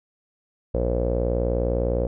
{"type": "tone with low-pass filter", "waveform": "sawtooth", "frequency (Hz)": 59.9, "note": "A#1", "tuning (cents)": 48, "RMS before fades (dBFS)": -23, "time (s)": [0.74, 2.07], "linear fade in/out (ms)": 5, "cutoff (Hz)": 520, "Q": 8.6, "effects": []}